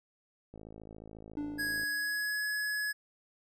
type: click train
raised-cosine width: 2 ms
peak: -35 dBFS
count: 71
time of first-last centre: 0.54-1.834 s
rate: 54.1 Hz
type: tone with exponential decay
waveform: triangle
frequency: 293.7 Hz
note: D4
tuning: in tune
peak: -30 dBFS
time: 1.37-2.39 s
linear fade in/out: 1 ms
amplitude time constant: 220 ms
type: tone with pitch glide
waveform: square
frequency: 1661.2 to 1691.2 Hz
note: G#6 to G#6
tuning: 0 to +31 cents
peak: -32 dBFS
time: 1.58-2.93 s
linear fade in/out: 20 ms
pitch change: +31 cents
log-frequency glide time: 1.68-2.45 s
effects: none